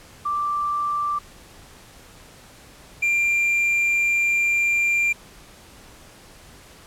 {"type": "tone pair in turn", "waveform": ["sine", "triangle"], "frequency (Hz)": [1174.7, 2381], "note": ["D6", "D7"], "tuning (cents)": [0, 23], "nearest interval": "octave", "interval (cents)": 1223, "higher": "second", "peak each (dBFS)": [-21, -16], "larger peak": "second", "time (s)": [[0.25, 1.19], [3.02, 5.13]], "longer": "second", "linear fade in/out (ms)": 10, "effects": ["pink hiss -47 dBFS RMS until 6.86 s", "low-pass 12000 Hz 12 dB/octave"]}